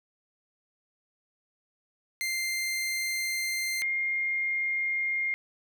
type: tone pair in turn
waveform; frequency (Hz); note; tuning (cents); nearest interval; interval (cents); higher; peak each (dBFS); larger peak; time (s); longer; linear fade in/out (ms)
sawtooth / sine; 2093 / 2123; C7 / C7; 0 / +25; unison; 25; second; -25 / -26; first; 2.21-3.82 / 3.82-5.34; first; 0
effects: none